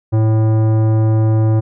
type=tone with tanh clipping; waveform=sine; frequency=110 Hz; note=A2; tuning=in tune; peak=-12 dBFS; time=0.12-1.61 s; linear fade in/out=20 ms; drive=15 dB; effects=none